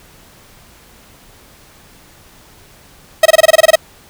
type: tone bursts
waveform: 45% pulse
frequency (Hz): 638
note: D#5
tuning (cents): +43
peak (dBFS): -3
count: 11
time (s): 3.23-3.756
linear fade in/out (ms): 5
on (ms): 26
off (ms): 24
effects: pink hiss -44 dBFS RMS until 4.09 s